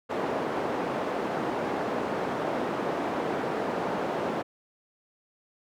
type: band-pass noise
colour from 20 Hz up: white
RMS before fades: -30 dBFS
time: 0.09-4.43 s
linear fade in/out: 20 ms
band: 220 to 710 Hz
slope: 12 dB/octave
effects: none